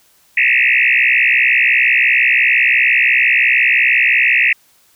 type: tone with frequency modulation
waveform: sine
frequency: 2276 Hz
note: C#7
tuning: 45 cents sharp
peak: -9 dBFS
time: 0.37-4.53 s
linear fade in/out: 5 ms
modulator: 62.9 Hz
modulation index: 6.6
effects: white hiss -53 dBFS RMS until 4.95 s